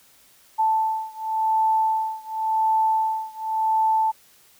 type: beating tone pair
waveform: sine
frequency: 880 / 880.91 Hz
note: A5 / A5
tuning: 0 / +2 cents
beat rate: 0.91 Hz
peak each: -22 / -23 dBFS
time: 0.58-4.12 s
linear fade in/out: 20 ms
effects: white hiss -55 dBFS RMS until 4.59 s